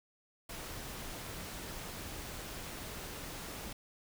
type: noise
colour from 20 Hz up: pink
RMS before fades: -44 dBFS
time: 0.49-3.73 s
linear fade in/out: 5 ms
effects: none